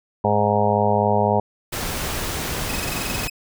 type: harmonic tone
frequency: 103.83 Hz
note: G#2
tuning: in tune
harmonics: 1 / 2 / 4 / 5 / 6 / 7 / 8 / 9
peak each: -24 / -24 / -24 / -24 / -24 / -24 / -24 / -24 dBFS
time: 0.24-1.4 s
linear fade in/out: 5 ms
type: noise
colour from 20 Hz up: pink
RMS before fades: -26 dBFS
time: 1.72-3.28 s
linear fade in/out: 10 ms
type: tone bursts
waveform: sawtooth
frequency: 2549 Hz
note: D#7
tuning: 41 cents sharp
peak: -24 dBFS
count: 14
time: 2.69-3.298 s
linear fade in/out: 5 ms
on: 23 ms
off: 22 ms
effects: none